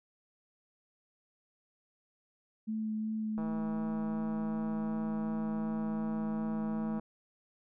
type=tone with vibrato; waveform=sine; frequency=217.6 Hz; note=A3; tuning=19 cents flat; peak=-32 dBFS; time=2.67-7 s; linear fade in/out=20 ms; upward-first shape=sine; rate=2.7 Hz; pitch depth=11 cents each way
type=click train; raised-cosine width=1 ms; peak=-30 dBFS; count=583; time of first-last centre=3.38-6.995 s; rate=161 Hz
effects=none